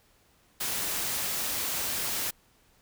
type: noise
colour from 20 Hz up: white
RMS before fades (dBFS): -31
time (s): 0.6-2.31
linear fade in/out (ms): 10
effects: pink hiss -64 dBFS RMS until 2.81 s